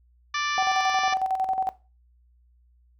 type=harmonic tone; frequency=588 Hz; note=D5; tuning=2 cents sharp; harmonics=2 / 3 / 4 / 5 / 6 / 7 / 8 / 9 / 10; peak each=-28 / -31 / -33 / -38 / -36 / -42 / -41 / -40 / -40 dBFS; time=0.34-1.14 s; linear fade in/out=5 ms
type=tone with tremolo; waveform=sine; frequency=760 Hz; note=F#5; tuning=46 cents sharp; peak=-21 dBFS; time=0.58-1.69 s; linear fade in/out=0 ms; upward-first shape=square; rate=11 Hz; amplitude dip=65%
effects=noise-tail reverb RT60 0.3 s tail -17 dB re dry + added 60 Hz sine -57 dBFS peak until 2.99 s